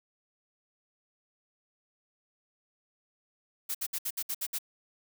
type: noise bursts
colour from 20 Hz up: blue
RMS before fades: -33 dBFS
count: 8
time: 3.69-4.587 s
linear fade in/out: 10 ms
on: 57 ms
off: 63 ms
effects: none